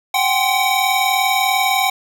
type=tone cluster; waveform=square; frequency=752 / 792 / 1046 / 2273 / 3797 Hz; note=F#5 / G5 / C6 / C#7 / A#7; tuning=+28 / +18 / -1 / +43 / +31 cents; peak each=-20 / -20 / -25 / -22 / -24 dBFS; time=0.14-1.9 s; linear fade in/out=5 ms; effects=none